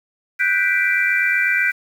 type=chord; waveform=sine; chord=G major seventh; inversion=third; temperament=equal; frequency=1480 / 1568 / 1975.5 / 2349 Hz; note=F#6 / G6 / B6 / D7; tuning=0 / 0 / 0 / 0 cents; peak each=-22 / -21 / -20 / -20 dBFS; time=0.39-1.72 s; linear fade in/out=20 ms; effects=7-bit